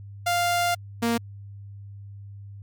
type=tone pair in turn; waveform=sawtooth; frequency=698.5 / 233.1 Hz; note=F5 / A#3; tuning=0 / 0 cents; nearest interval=octave + perfect fifth; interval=1900 cents; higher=first; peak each=-17 dBFS; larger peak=neither; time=0.26-0.75 / 1.02-1.18 s; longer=first; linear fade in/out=10 ms; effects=added 100 Hz sine -38 dBFS peak until 2.62 s + MP3 96 kbps